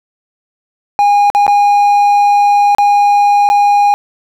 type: tone with dropouts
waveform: triangle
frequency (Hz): 817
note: G#5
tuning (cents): -29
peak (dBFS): -4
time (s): 0.99-3.94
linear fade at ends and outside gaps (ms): 0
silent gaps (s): 1.301-1.349 / 1.466-1.479 / 2.749-2.784 / 3.49-3.5
effects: none